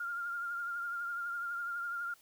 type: tone with vibrato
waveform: sine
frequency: 1400 Hz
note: F6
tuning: 4 cents sharp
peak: -35 dBFS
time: 0-2.14 s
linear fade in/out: 5 ms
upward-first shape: triangle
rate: 12 Hz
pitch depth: 38 cents each way
effects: white hiss -64 dBFS RMS until 2.21 s